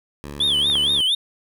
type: tone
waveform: 10% pulse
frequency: 72 Hz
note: D2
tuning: 34 cents flat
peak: -24 dBFS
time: 0.24-1.01 s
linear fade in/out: 0 ms
type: tone with vibrato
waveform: triangle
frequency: 3322 Hz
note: G#7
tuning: in tune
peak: -15 dBFS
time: 0.4-1.15 s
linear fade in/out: 5 ms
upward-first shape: sine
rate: 4.3 Hz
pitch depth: 190 cents each way
type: clicks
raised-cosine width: 0.5 ms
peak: -17 dBFS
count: 2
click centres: 0.7 / 0.755 s
effects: none